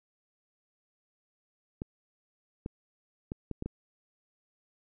clicks, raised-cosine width 3 ms, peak -22 dBFS, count 6, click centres 1.819 / 2.661 / 3.319 / 3.513 / 3.624 / 3.66 s, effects none

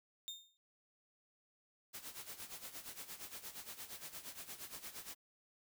35% pulse tone with exponential decay, 3644 Hz, A#7, 40 cents flat, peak -38 dBFS, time 0.28-0.57 s, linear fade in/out 0 ms, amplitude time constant 62 ms
white noise with tremolo, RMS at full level -47 dBFS, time 1.93-5.15 s, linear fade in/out 20 ms, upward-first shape sine, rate 8.6 Hz, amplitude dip 75%
effects none

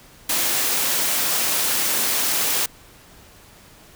white high-pass noise, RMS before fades -21 dBFS, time 0.29-2.66 s, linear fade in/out 5 ms, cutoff 180 Hz, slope 12 dB/octave, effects pink hiss -48 dBFS RMS until 3.95 s

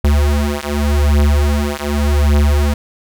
square beating tone pair, 72.3 / 73.16 Hz, D2 / D2, -27 / -6 cents, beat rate 0.86 Hz, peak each -15 dBFS, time 0.04-2.74 s, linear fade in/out 5 ms, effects none

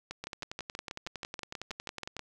two click trains, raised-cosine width 0.2 ms, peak -21 / -21 dBFS, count 22 / 14, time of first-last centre 0.24-2.167 / 0.11-2.193 s, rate 10.9 / 6.24 Hz, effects none

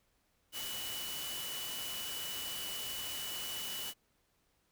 sine tone in noise, 2960 Hz, F#7, in tune, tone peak -42 dBFS, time 0.52-3.94 s, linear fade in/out 50 ms, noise white, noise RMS -42 dBFS, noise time 0.52-3.94 s, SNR -3 dB, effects pink hiss -75 dBFS RMS until 4.71 s

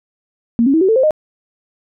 sine tone with pitch steps, 233.1 / 274 / 322.1 / 378.7 / 445.1 / 523.3 / 615.2 Hz, A#3 / C#4 / E4 / F#4 / A4 / C5 / D#5, 0 / -20 / -40 / +40 / +20 / 0 / -20 cents, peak -9 dBFS, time 0.59-1.108 s, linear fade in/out 0 ms, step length 74 ms, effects none

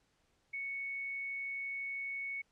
sine tone, 2217 Hz, C#7, in tune, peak -37 dBFS, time 0.53-2.42 s, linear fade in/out 10 ms, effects pink hiss -75 dBFS RMS until 2.51 s + low-pass 8000 Hz 12 dB/octave

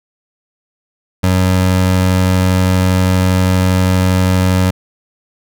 25% pulse tone, 92.5 Hz, F#2, in tune, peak -6 dBFS, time 1.23-4.71 s, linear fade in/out 10 ms, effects none

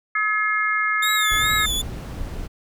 harmonic tone, 426 Hz, G#4, 44 cents sharp, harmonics 3 / 4 / 5, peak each -23 / -23 / -23 dBFS, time 0.15-1.66 s, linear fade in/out 5 ms
sawtooth tone with vibrato, 3629 Hz, A#7, 47 cents flat, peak -19 dBFS, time 1.02-1.82 s, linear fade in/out 10 ms, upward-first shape sine, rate 2.4 Hz, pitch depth 100 cents each way
brown noise, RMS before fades -30 dBFS, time 1.3-2.48 s, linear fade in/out 20 ms
effects none

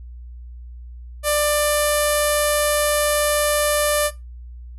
sawtooth tone with low-pass filter, 593 Hz, D5, 17 cents sharp, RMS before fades -19 dBFS, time 1.23-4.11 s, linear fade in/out 50 ms, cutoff 11000 Hz, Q 4.4, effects noise-tail reverb RT60 0.2 s tail -17 dB re dry + added 60 Hz sine -34 dBFS peak until 4.78 s

